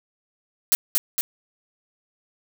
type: noise with echo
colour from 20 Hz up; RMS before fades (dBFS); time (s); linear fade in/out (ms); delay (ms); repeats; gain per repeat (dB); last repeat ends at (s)
blue; -17; 0.72-0.75; 0; 230; 2; -3; 1.21
effects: none